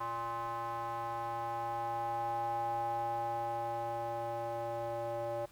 square tone with band-pass filter sweep, 116.54 Hz, A#2, in tune, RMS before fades -37 dBFS, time 0-5.46 s, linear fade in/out 10 ms, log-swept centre 1000 to 660 Hz, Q 6.5, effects pink hiss -61 dBFS RMS until 5.51 s

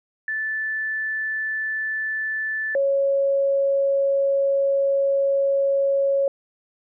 sine tone pair in turn, 1753 / 552.2 Hz, A6 / C#5, -7 / -7 cents, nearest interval octave + minor sixth, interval 2000 cents, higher first, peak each -23 / -17 dBFS, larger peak second, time 0.28-2.75 / 2.75-6.28 s, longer second, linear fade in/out 2 ms, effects none

